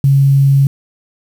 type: tone with quantisation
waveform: sine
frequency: 138 Hz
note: C#3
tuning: 7 cents flat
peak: -6 dBFS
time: 0.04-0.67 s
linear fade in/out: 2 ms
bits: 6
effects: none